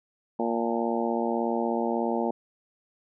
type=harmonic tone with a mistuned harmonic; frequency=116.54 Hz; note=A#2; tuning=in tune; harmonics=2 / 3 / 4 / 5 / 6 / 7 / 8; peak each=-29 / -31 / -32 / -33 / -34 / -34 / -35 dBFS; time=0.39-2.31 s; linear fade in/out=5 ms; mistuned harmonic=8; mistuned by=-66 cents; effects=none